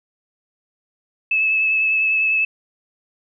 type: tone with vibrato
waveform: sine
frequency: 2604 Hz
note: E7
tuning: 22 cents flat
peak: -15 dBFS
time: 1.31-2.45 s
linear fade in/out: 5 ms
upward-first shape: sine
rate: 10 Hz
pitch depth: 17 cents each way
effects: none